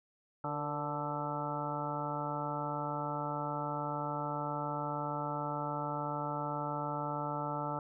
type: harmonic tone with a mistuned harmonic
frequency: 146.83 Hz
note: D3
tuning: in tune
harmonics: 1 / 2 / 3 / 4 / 5 / 6 / 7 / 8 / 9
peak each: -41 / -43 / -47 / -42 / -45 / -39 / -50 / -46 / -41 dBFS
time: 0.44-7.79 s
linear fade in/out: 2 ms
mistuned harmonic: 3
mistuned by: +70 cents
effects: none